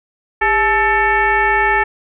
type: tone with frequency modulation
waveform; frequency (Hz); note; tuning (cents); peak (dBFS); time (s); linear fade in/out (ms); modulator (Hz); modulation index
sine; 1319; E6; +1; -11; 0.41-1.84; 10; 458; 1.9
effects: none